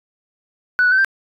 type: tone with pitch steps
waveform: sine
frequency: 1484 / 1473 / 1530 / 1573 Hz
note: F#6 / F#6 / G6 / G6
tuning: +5 / -8 / -42 / +6 cents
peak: -10 dBFS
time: 0.79-1.046 s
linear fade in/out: 0 ms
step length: 64 ms
effects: tanh soft clip ceiling -8 dBFS